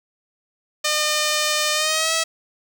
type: tone with pitch glide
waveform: 5% pulse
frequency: 606 to 649.5 Hz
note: D#5 to E5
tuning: -46 to -26 cents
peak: -7 dBFS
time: 0.84-2.24 s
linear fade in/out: 10 ms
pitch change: +120 cents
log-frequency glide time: 1.73-2.13 s
effects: none